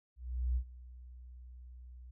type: tone with ADSR envelope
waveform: sine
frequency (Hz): 61.74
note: B1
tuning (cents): 0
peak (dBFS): -28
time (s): 0.16-2.11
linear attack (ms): 400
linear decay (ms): 78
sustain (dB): -20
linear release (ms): 6
effects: none